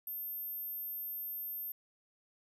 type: tone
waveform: sine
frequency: 13290 Hz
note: G#9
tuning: in tune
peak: -38 dBFS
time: 0.07-1.72 s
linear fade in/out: 2 ms
effects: none